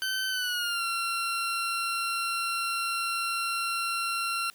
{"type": "tone with pitch glide", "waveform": "20% pulse", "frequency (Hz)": [1534, 1366.6], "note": ["G6", "F6"], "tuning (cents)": [-38, -38], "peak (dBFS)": -23, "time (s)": [0.02, 4.5], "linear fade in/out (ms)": 0, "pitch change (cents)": -200, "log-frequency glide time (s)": [0.29, 0.84], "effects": ["white hiss -57 dBFS RMS until 4.54 s"]}